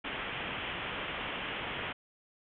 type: low-pass noise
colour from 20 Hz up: white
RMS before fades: -38 dBFS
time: 0.04-1.93 s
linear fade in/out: 10 ms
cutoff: 3300 Hz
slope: 96 dB/octave
effects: none